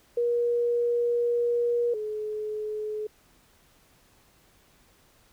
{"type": "tone pair in turn", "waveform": "sine", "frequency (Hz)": [476.9, 426.7], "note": ["A#4", "G#4"], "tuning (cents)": [39, 47], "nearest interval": "major second", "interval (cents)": 192, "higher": "first", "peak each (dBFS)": [-22, -29], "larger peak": "first", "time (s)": [[0.17, 1.94], [1.94, 3.07]], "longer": "first", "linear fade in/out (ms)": 5, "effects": ["pink hiss -61 dBFS RMS until 5.32 s"]}